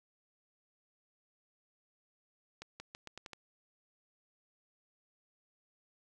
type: accelerating click train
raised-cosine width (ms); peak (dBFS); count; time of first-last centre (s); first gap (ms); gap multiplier
0.2; -28; 7; 2.62-3.333; 180; 0.83
effects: none